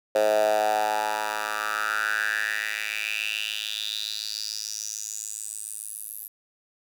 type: tone with high-pass filter sweep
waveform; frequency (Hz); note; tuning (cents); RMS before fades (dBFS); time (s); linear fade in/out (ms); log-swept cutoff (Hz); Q
10% pulse; 106.9; A2; -49; -28; 0.15-6.28; 5; 560 to 12000; 5.7
effects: none